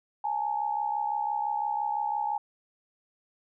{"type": "tone pair together", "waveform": "sine", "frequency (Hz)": [834.1, 900], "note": ["G#5", "A5"], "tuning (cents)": [7, 39], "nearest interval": "minor second", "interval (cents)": 132, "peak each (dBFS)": [-28, -32], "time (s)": [0.24, 2.38], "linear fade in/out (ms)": 5, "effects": []}